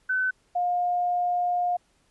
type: tone pair in turn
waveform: sine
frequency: 1515 / 710.9 Hz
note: F#6 / F5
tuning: +40 / +31 cents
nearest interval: octave + minor second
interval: 1309 cents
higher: first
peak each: -22 dBFS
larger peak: neither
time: 0.09-0.31 / 0.55-1.77 s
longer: second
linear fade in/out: 10 ms
effects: pink hiss -66 dBFS RMS until 2.1 s + resampled to 24000 Hz